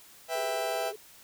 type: chord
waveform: 40% pulse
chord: E minor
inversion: second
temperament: just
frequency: 494.4 / 659.3 / 791.1 Hz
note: B4 / E5 / G5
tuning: +2 / 0 / +16 cents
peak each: -35 / -31 / -34 dBFS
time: 0.28-0.93 s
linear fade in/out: 50 ms
type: tone with vibrato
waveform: sine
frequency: 415.3 Hz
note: G#4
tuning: in tune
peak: -39 dBFS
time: 0.35-0.96 s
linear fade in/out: 5 ms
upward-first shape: sine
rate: 19 Hz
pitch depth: 100 cents each way
effects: white hiss -54 dBFS RMS until 1.23 s